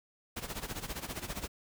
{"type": "noise with tremolo", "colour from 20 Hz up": "pink", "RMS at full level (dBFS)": -37, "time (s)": [0.36, 1.48], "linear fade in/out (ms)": 10, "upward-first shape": "sine", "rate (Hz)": 15, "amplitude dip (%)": 80, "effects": []}